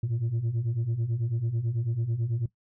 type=beating tone pair; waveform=sine; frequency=110 / 119.1 Hz; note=A2 / A#2; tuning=0 / +38 cents; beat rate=9.1 Hz; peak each=-29 / -25 dBFS; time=0.03-2.46 s; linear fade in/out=5 ms; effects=noise-tail reverb RT60 0.1 s tail -18 dB re dry + tanh soft clip ceiling -23 dBFS